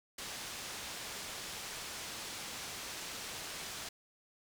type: low-pass noise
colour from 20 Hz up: white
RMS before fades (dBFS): -44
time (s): 0.18-3.89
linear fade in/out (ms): 5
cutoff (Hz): 6800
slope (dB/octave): 12
effects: none